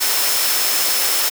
sine tone in noise, 5274 Hz, E8, in tune, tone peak -24 dBFS, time 0-1.3 s, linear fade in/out 20 ms, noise white, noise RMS -18 dBFS, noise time 0-1.3 s, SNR -9 dB, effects high-pass 400 Hz 12 dB/octave

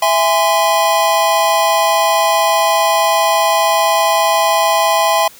square chord, E augmented, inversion none, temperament just, 659.3 / 824.1 / 1030.1 Hz, E5 / G#5 / B#5, 0 / -14 / -27 cents, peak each -16 dBFS, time 0.02-5.28 s, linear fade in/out 5 ms, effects white hiss -41 dBFS RMS until 5.39 s

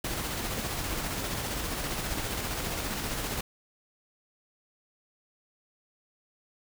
pink noise with tremolo, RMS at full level -32 dBFS, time 0.04-3.41 s, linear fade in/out 5 ms, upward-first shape square, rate 15 Hz, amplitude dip 25%, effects none

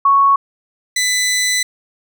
sine / 15% pulse tone pair in turn, 1108.7 / 2000 Hz, C#6 / B6, 0 / +21 cents, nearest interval minor seventh, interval 1021 cents, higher second, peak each -8 dBFS, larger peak neither, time 0.05-0.36 / 0.96-1.63 s, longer second, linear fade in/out 5 ms, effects none

